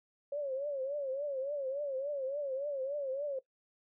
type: tone with vibrato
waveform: sine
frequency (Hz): 554.4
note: C#5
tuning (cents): 0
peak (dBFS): -33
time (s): 0.32-3.39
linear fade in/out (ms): 5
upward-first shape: triangle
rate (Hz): 3.5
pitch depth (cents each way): 130
effects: noise-tail reverb RT60 0.1 s tail -17 dB re dry